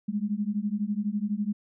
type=beating tone pair; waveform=sine; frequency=201.4 / 213.4 Hz; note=G3 / G#3; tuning=+47 / +47 cents; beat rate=12 Hz; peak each=-29 dBFS; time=0.08-1.53 s; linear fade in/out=10 ms; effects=none